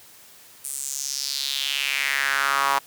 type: tone with high-pass filter sweep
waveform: sawtooth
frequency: 138.59 Hz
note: C#3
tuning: in tune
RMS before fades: -25 dBFS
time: 0.64-2.79 s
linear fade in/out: 10 ms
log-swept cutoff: 9400 to 960 Hz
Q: 3.6
effects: white hiss -49 dBFS RMS until 2.86 s + high-pass 60 Hz 12 dB/octave